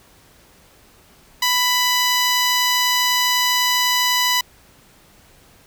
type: tone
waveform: 10% pulse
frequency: 992 Hz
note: B5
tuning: 7 cents sharp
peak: -7 dBFS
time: 1.42-4.41 s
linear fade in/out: 5 ms
effects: pink hiss -51 dBFS RMS until 5.66 s